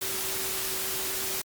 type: tone in noise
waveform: sine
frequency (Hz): 380.7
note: F#4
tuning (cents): +49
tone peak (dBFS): -41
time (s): 0.01-1.42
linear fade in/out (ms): 10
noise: white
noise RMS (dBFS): -31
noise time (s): 0.01-1.42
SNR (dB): -13
effects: Opus 48 kbps